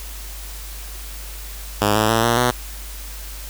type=tone with pitch steps; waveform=5% pulse; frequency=103.7 / 108.23 / 112.96 / 117.89 / 123.04 Hz; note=G#2 / A2 / A2 / A#2 / B2; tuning=-2 / -28 / +46 / +20 / -6 cents; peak=-4 dBFS; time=1.81-2.51 s; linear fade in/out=5 ms; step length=140 ms; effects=added 50 Hz sine -32 dBFS peak until 3.49 s + white hiss -37 dBFS RMS until 3.49 s